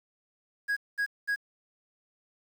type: tone bursts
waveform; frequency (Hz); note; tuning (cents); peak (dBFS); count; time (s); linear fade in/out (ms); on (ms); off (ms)
triangle; 1652; G#6; -10; -24; 3; 0.68-1.361; 20; 87; 210
effects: 9-bit